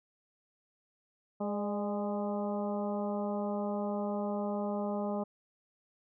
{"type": "harmonic tone with a mistuned harmonic", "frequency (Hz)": 206.3, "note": "G#3", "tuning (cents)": -11, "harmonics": [1, 2, 3, 4, 5, 6], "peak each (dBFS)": [-34, -39, -37, -41, -46, -48], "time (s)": [1.4, 5.24], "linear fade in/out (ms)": 10, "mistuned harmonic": 3, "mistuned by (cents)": -35, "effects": []}